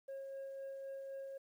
sine tone with tremolo, 543 Hz, C#5, 36 cents flat, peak -40 dBFS, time 0.08-1.38 s, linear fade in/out 10 ms, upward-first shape sine, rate 3.9 Hz, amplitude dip 30%, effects tanh soft clip ceiling -42 dBFS + 12-bit

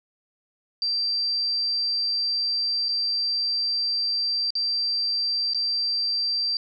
sine tone with dropouts, 4699 Hz, D8, in tune, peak -22 dBFS, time 0.82-6.57 s, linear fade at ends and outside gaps 1 ms, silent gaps 2.885-2.89 / 4.505-4.553 / 5.535-5.546 s, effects none

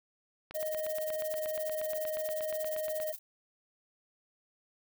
click train, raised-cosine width 0.3 ms, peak -28 dBFS, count 22, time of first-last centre 0.51-3.001 s, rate 8.43 Hz
violet noise with tremolo, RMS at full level -39 dBFS, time 0.54-3.19 s, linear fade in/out 10 ms, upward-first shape sine, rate 17 Hz, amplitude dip 90%
triangle tone, 622.3 Hz, D#5, in tune, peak -31 dBFS, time 0.54-3.13 s, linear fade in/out 20 ms
effects none

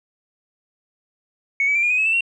sine tone with pitch steps, 2217 / 2285 / 2354 / 2426 / 2500 / 2576 / 2655 / 2736 Hz, C#7 / D7 / D7 / D#7 / D#7 / E7 / E7 / F7, 0 / -48 / +3 / -44 / +8 / -41 / +12 / -36 cents, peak -15 dBFS, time 1.6-2.208 s, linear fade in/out 2 ms, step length 76 ms, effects tanh soft clip ceiling -11 dBFS

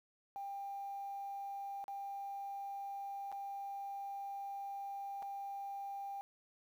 sine tone with dropouts, 795 Hz, G5, 24 cents sharp, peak -40 dBFS, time 0.36-6.21 s, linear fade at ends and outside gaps 0 ms, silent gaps 1.841-1.881 / 3.317-3.325 / 5.223-5.227 s, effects tanh soft clip ceiling -37 dBFS + 11-bit

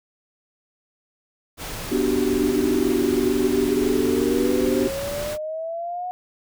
pink noise, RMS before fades -32 dBFS, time 1.57-5.38 s, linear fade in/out 50 ms
sine chord, G major seventh, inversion first, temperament equal, 246.9 / 293.7 / 370 / 392 Hz, B3 / D4 / F#4 / G4, 0 / 0 / 0 / 0 cents, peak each -24 dBFS, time 1.91-4.88 s, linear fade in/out 10 ms
sine exponential sweep, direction up, 292.2 to 733 Hz, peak -26 dBFS, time 2.41-6.11 s, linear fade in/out 0 ms
effects none

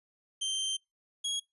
sawtooth tone pair in turn, 3136 / 3310 Hz, G7 / G#7, 0 / -6 cents, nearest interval minor second, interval 94 cents, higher second, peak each -27 dBFS, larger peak neither, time 0.41-0.77 / 1.24-1.4 s, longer first, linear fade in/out 10 ms, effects noise-tail reverb RT60 0.2 s tail -26 dB re dry + resampled to 24000 Hz

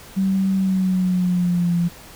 sine tone with pitch glide, 192.2 to 172.22 Hz, G3 to F3, -34 to -24 cents, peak -16 dBFS, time 0.16-1.89 s, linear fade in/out 20 ms, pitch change -190 cents, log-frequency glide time 0.54-1.76 s, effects pink hiss -42 dBFS RMS until 2.15 s

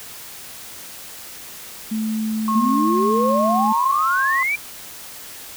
sine tone, 219 Hz, A3, 8 cents flat, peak -20 dBFS, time 1.91-3.73 s, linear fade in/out 10 ms
sine tone with vibrato, 1080 Hz, C#6, 45 cents flat, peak -19 dBFS, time 2.48-4.43 s, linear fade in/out 2 ms, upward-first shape square, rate 5.5 Hz, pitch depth 9 cents each way
sine exponential sweep, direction up, 220 to 2397 Hz, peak -18 dBFS, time 2.55-4.56 s, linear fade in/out 10 ms
effects white hiss -37 dBFS RMS until 5.56 s

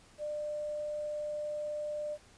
sine tone with quantisation, 598 Hz, D5, 31 cents sharp, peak -34 dBFS, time 0.18-2.18 s, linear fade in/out 50 ms, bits 10, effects pink hiss -60 dBFS RMS until 2.37 s + resampled to 22050 Hz

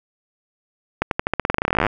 accelerating click train, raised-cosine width 0.5 ms, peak -3 dBFS, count 25, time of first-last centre 1.02-1.867 s, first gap 92 ms, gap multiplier 0.9, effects none

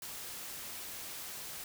white noise, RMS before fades -44 dBFS, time 0.02-1.64 s, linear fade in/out 2 ms, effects none

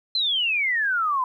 sine exponential sweep, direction down, 4159 to 993 Hz, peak -20 dBFS, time 0.15-1.24 s, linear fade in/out 2 ms, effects 10-bit

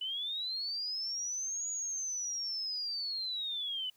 sine linear two-way sweep, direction up then down, 2961 to 6810 to 2961 Hz, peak -34 dBFS, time 0.01-3.9 s, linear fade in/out 5 ms, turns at 1.69 s, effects white hiss -69 dBFS RMS until 3.96 s

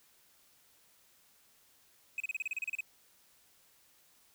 triangle tone bursts, 2532 Hz, D#7, 30 cents sharp, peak -31 dBFS, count 12, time 2.18-2.807 s, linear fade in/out 2 ms, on 22 ms, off 33 ms, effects white hiss -66 dBFS RMS until 4.34 s

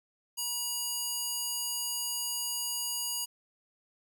square tone with high-pass filter, 960 Hz, B5, 49 cents flat, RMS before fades -34 dBFS, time 0.37-3.26 s, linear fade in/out 20 ms, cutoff 5100 Hz, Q 0.54, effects none

